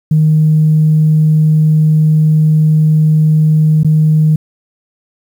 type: tone with dropouts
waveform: sine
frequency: 155.2 Hz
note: D#3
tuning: 4 cents flat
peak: -5 dBFS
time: 0.11-4.36 s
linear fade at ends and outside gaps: 5 ms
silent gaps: 3.833-3.846 s
effects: tanh soft clip ceiling -1 dBFS + 7-bit